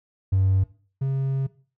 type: tone pair in turn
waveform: triangle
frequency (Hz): 95.7 / 135.05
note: G2 / C#3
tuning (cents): -41 / -45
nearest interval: tritone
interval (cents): 596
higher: second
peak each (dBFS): -14 / -19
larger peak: first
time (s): 0.32-0.64 / 1.01-1.47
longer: second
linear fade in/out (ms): 10
effects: noise-tail reverb RT60 0.4 s tail -19 dB re dry + tanh soft clip ceiling -12 dBFS